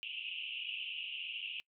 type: band-pass noise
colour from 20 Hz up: white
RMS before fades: -42 dBFS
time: 0.03-1.6 s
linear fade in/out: 0 ms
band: 2600 to 3000 Hz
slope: 96 dB/octave
effects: noise-tail reverb RT60 0.1 s tail -23 dB re dry